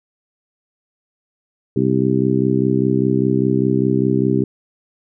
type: harmonic tone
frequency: 65 Hz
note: C2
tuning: 11 cents flat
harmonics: 2 / 3 / 4 / 5 / 6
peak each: -20 / -20 / -20 / -20 / -20 dBFS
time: 1.76-4.44 s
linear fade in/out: 5 ms
effects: none